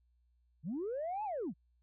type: linear two-way sweep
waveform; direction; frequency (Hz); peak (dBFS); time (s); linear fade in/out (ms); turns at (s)
sine; up then down; 130.81 to 880 to 130.81; -34; 0.63-1.54; 50; 1.24
effects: tanh soft clip ceiling -32 dBFS + added 60 Hz sine -69 dBFS peak until 1.82 s